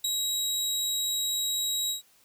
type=tone with ADSR envelope; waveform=25% pulse; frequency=3838 Hz; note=A#7; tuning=50 cents sharp; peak=-19 dBFS; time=0.04-2.02 s; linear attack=8 ms; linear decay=7 ms; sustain=-4 dB; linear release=120 ms; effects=white hiss -62 dBFS RMS until 2.24 s